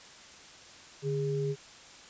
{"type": "tone pair together", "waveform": "sine", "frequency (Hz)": [146.05, 410], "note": ["D3", "G#4"], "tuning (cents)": [-9, -22], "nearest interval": "octave + tritone", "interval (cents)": 1787, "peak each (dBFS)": [-31, -31], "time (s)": [1.02, 1.56], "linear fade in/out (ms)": 50, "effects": ["white hiss -51 dBFS RMS until 2.09 s", "resampled to 16000 Hz"]}